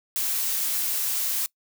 blue noise, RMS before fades -26 dBFS, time 0.16-1.46 s, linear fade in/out 0 ms, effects noise-tail reverb RT60 0.1 s tail -23 dB re dry

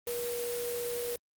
sine tone in noise, 479.7 Hz, A#4, 50 cents sharp, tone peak -33 dBFS, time 0.07-1.16 s, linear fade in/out 2 ms, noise white, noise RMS -39 dBFS, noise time 0.07-1.16 s, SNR +3 dB, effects Opus 24 kbps

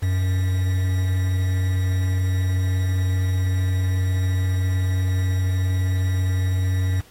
triangle tone with quantisation, 92.9 Hz, F#2, 7 cents sharp, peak -16 dBFS, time 0.02-7.01 s, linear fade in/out 10 ms, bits 6, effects pink hiss -52 dBFS RMS until 7.1 s + AAC 48 kbps

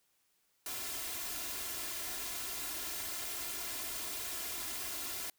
white noise with comb filter, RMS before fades -40 dBFS, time 0.66-5.3 s, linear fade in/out 2 ms, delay 2.9 ms, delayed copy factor +0.65, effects white hiss -75 dBFS RMS until 5.38 s

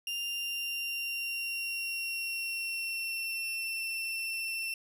35% pulse tone with pitch glide, 2794 to 2693 Hz, F7 to E7, 0 to +36 cents, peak -31 dBFS, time 0.07-4.74 s, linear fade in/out 2 ms, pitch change -64 cents, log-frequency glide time 0.18-3.75 s, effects none

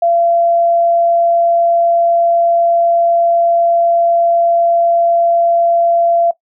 sine tone, 682 Hz, F5, 41 cents flat, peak -9 dBFS, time 0.02-6.31 s, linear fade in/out 5 ms, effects noise-tail reverb RT60 0.1 s tail -17 dB re dry

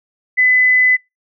sine tone, 2009 Hz, B6, 29 cents sharp, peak -9 dBFS, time 0.37-0.97 s, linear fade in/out 20 ms, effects noise-tail reverb RT60 0.2 s tail -23 dB re dry

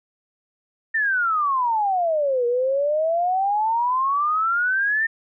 sine exponential two-way sweep, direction down then up, 1826 to 472.8 to 1826 Hz, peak -18 dBFS, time 0.94-5.07 s, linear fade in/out 10 ms, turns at 2.46 s, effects none

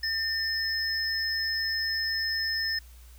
triangle tone pair together, 1802 / 5177 Hz, A6 / E8, +41 / -32 cents, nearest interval octave + tritone, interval 1827 cents, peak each -28 dBFS, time 0.03-2.79 s, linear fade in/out 5 ms, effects added 60 Hz sine -47 dBFS peak until 3.18 s + white hiss -58 dBFS RMS until 3.18 s

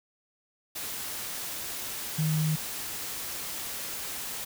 sine tone in noise, 155.56 Hz, D#3, in tune, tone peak -24 dBFS, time 2.18-2.56 s, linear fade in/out 10 ms, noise white, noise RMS -36 dBFS, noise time 0.75-4.45 s, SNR +9 dB, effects none

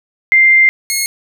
sine / 10% pulse tone pair in turn, 2095 / 2164 Hz, C7 / C#7, +2 / -42 cents, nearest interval minor second, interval 56 cents, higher second, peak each -5 dBFS, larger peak neither, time 0.32-0.69 / 0.9-1.06 s, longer first, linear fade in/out 0 ms, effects none

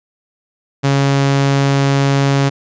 sawtooth tone, 138.59 Hz, C#3, in tune, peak -7 dBFS, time 0.83-2.5 s, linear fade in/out 20 ms, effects resampled to 16000 Hz

